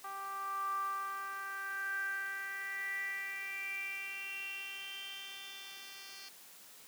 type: tone with band-pass filter sweep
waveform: 10% pulse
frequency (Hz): 392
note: G4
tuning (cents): 0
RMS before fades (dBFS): -41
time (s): 0.04-6.29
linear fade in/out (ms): 5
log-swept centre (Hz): 1000 to 4200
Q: 9.1
effects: white hiss -56 dBFS RMS until 6.87 s + high-pass 150 Hz 12 dB/octave